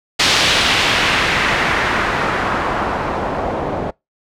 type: noise with low-pass filter sweep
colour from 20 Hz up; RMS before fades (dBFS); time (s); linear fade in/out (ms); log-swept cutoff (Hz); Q
white; -17; 0.19-3.91; 10; 4200 to 610; 1.2
effects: noise-tail reverb RT60 0.2 s tail -25 dB re dry